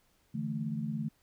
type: chord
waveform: sine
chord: D suspended second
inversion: none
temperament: equal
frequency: 146.83 / 164.81 / 220 Hz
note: D3 / E3 / A3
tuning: 0 / 0 / 0 cents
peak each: -37 / -38 / -35 dBFS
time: 0.34-1.09 s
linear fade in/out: 10 ms
effects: pink hiss -70 dBFS RMS until 1.22 s